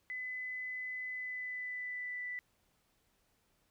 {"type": "tone with pitch glide", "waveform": "sine", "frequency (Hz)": [2012, 1980.9], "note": ["B6", "B6"], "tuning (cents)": [32, 5], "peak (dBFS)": -38, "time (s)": [0.1, 2.39], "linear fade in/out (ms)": 0, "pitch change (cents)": -27, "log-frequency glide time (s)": [1.09, 2.26], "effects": ["pink hiss -75 dBFS RMS until 3.7 s"]}